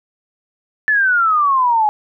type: exponential sweep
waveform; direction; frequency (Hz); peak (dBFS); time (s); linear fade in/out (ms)
sine; down; 1760 to 830.6; -11; 0.88-1.89; 0
effects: none